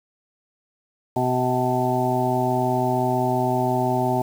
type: harmonic tone with a mistuned harmonic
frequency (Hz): 125.8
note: B2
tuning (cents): +32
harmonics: 1 / 2 / 3 / 5 / 6 / 7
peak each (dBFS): -26 / -26 / -26 / -26 / -26 / -26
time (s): 1.16-4.22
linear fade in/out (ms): 5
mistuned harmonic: 5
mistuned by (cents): +28
effects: 7-bit